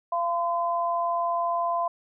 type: tone pair together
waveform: sine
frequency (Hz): 686.8 / 1021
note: F5 / C6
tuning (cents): -29 / -43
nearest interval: perfect fifth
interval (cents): 686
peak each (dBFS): -26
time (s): 0.12-1.88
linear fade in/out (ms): 5
effects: none